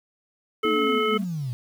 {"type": "harmonic tone", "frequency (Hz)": 431.3, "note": "A4", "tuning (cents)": -35, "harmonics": [1, 3, 5, 7], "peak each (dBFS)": [-23, -25, -30, -31], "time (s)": [0.63, 1.18], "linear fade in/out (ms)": 10}
{"type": "tone with vibrato", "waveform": "triangle", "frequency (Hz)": 230, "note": "A#3", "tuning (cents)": -23, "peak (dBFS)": -28, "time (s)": [0.64, 1.25], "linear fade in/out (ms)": 20, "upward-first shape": "sine", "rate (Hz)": 8.5, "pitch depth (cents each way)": 99}
{"type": "linear sweep", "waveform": "sine", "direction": "down", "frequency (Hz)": [325.9, 116.54], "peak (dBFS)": -26, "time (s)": [0.65, 1.53], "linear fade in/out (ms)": 0}
{"effects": ["8-bit"]}